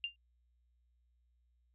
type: tone with exponential decay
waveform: sine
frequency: 2794 Hz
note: F7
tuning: in tune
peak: -31 dBFS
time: 0.04-0.16 s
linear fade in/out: 1 ms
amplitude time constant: 24 ms
effects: added 60 Hz sine -70 dBFS peak until 1.74 s